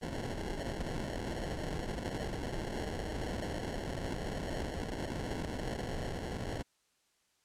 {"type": "noise with sample-and-hold", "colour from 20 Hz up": "pink", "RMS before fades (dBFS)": -38, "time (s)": [0.01, 6.63], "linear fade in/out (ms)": 20, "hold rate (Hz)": 1225, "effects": ["white hiss -74 dBFS RMS until 7.44 s", "low-pass 9000 Hz 12 dB/octave"]}